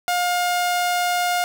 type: tone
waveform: sawtooth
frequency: 711 Hz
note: F5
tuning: 31 cents sharp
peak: -15 dBFS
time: 0.08-1.44 s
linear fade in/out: 0 ms
effects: none